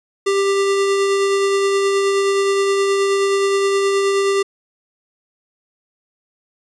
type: tone with tremolo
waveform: square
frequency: 394.9 Hz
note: G4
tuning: 13 cents sharp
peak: -14 dBFS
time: 0.26-4.43 s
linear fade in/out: 10 ms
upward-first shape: triangle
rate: 9.5 Hz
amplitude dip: 25%
effects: resampled to 22050 Hz